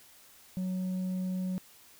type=tone with tanh clipping; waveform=triangle; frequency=185 Hz; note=F#3; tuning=in tune; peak=-31 dBFS; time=0.57-1.58 s; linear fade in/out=0 ms; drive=8 dB; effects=white hiss -57 dBFS RMS until 1.99 s